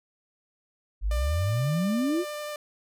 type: exponential sweep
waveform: sine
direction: up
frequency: 46.25 to 377 Hz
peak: -23 dBFS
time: 1.01-2.25 s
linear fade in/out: 50 ms
type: tone with vibrato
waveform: sawtooth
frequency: 596 Hz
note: D5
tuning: 25 cents sharp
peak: -29 dBFS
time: 1.11-2.56 s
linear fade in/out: 2 ms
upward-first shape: sine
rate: 11 Hz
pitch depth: 8 cents each way
effects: none